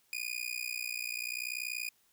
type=tone with amplitude modulation; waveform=sawtooth; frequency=2455 Hz; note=D#7; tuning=24 cents flat; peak=-28 dBFS; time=0.13-1.89 s; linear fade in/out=0 ms; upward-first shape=sine; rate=60.6 Hz; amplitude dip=100%; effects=white hiss -70 dBFS RMS until 2.12 s